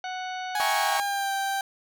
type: harmonic tone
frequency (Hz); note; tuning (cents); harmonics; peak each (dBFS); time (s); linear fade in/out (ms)
740; F#5; 0; 1 / 2 / 3 / 4 / 5 / 6 / 8; -32 / -38 / -42 / -44 / -46 / -48 / -50; 0.04-0.97; 2
type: tone with pitch glide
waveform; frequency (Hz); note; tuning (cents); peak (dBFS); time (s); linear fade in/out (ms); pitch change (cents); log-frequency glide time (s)
30% pulse; 830.6 to 784; G#5 to G5; 0 to 0; -23; 0.55-1.61; 2; -100; 0.71-1.32
type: chord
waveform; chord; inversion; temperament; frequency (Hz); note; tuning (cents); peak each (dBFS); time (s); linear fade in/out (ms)
sawtooth; E diminished seventh; none; equal with one note detuned; 646.8 / 784 / 932.3 / 1108.7; E5 / G5 / Bb5 / Db6; -33 / 0 / 0 / 0; -30 / -28 / -29 / -26; 0.6-1; 0
effects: none